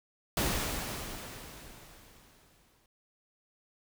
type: noise with exponential decay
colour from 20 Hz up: pink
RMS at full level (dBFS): -29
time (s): 0.37-2.86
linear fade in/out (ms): 2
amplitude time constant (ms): 540
effects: none